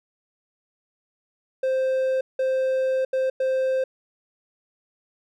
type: tone bursts at uneven times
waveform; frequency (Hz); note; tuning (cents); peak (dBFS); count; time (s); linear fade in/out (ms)
triangle; 523.3; C5; 0; -18; 4; 1.63-2.21 / 2.39-3.05 / 3.13-3.3 / 3.4-3.84; 5
effects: none